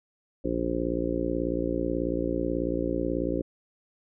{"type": "harmonic tone", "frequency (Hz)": 58.27, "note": "A#1", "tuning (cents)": 0, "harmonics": [1, 2, 3, 4, 5, 6, 7, 8, 9], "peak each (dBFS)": [-35, -42, -36, -39, -30, -32, -35, -39, -33], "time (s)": [0.44, 3.42], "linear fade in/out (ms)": 10, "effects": []}